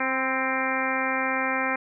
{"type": "harmonic tone with a mistuned harmonic", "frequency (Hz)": 263.1, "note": "C4", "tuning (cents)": 10, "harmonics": [1, 2, 3, 4, 5, 6, 7, 8, 9], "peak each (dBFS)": [-32, -32, -32, -32, -32, -32, -32, -32, -32], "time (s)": [0, 1.76], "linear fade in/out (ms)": 5, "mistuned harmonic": 4, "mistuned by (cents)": -28, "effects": []}